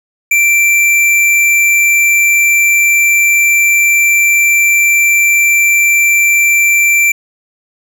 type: tone with hard clipping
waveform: sine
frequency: 2349 Hz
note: D7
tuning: in tune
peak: -8 dBFS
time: 0.31-7.12 s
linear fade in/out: 5 ms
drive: 14 dB
effects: none